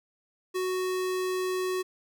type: tone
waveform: square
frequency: 370 Hz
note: F#4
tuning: in tune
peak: -28 dBFS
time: 0.54-1.83 s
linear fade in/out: 20 ms
effects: none